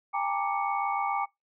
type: tone cluster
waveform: sine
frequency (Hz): 802 / 889 / 947 / 1174 / 2220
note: G5 / A5 / A#5 / D6 / C#7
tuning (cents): +39 / +18 / +27 / -1 / +2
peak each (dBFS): -30 / -34 / -37 / -31 / -38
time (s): 0.13-1.26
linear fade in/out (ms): 20
effects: noise-tail reverb RT60 0.2 s tail -25 dB re dry